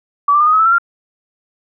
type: tone with pitch steps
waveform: sine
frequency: 1147 / 1178.6 / 1211 / 1244.3 / 1278.6 / 1313.8 / 1349.9 / 1387.1 Hz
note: D6 / D6 / D#6 / D#6 / D#6 / E6 / E6 / F6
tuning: -41 / +6 / -47 / 0 / +47 / -6 / +41 / -12 cents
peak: -8 dBFS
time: 0.28-0.784 s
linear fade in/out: 5 ms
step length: 63 ms
effects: none